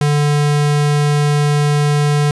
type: tone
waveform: square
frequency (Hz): 146.83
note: D3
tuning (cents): 0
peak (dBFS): -12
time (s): 0.01-2.31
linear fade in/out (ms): 2
effects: resampled to 24000 Hz + 9-bit